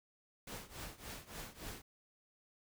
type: noise with tremolo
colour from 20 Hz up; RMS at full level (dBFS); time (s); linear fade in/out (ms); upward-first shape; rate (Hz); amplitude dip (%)
pink; -45; 0.47-1.82; 5; triangle; 3.5; 90
effects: none